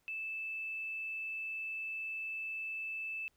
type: tone with tanh clipping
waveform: triangle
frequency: 2631 Hz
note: E7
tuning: 4 cents flat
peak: -37 dBFS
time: 0.08-3.28 s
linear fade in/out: 0 ms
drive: 2 dB
effects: pink hiss -75 dBFS RMS until 3.36 s